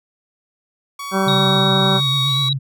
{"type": "tone with tremolo", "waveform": "sawtooth", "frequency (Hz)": 1125, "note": "C#6", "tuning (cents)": 25, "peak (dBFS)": -21, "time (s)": [0.99, 2.49], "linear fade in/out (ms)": 5, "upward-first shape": "triangle", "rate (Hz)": 1, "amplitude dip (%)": 55}
{"type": "harmonic tone", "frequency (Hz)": 192.6, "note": "G3", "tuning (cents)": -30, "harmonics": [1, 2, 3, 4, 5, 6, 7, 8], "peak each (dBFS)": [-19, -22, -24, -25, -26, -27, -27, -28], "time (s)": [1.11, 2.01], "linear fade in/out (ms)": 50}
{"type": "tone with vibrato", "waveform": "sine", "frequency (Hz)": 136, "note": "C#3", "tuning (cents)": -33, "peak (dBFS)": -19, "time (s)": [1.26, 2.59], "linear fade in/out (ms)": 20, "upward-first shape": "sine", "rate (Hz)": 8.1, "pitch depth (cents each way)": 67}
{"type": "tone with pitch glide", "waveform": "sine", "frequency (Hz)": [3781, 3867], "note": ["A#7", "B7"], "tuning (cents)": [24, -37], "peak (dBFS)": -17, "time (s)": [1.28, 2.53], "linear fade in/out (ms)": 2, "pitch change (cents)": 39, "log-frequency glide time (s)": [2.24, 2.39]}
{"effects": []}